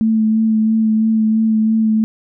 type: tone with vibrato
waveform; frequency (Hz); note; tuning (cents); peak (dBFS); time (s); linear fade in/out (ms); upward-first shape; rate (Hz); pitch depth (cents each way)
sine; 220; A3; 0; -11; 0.01-2.04; 0; sine; 3; 18
effects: none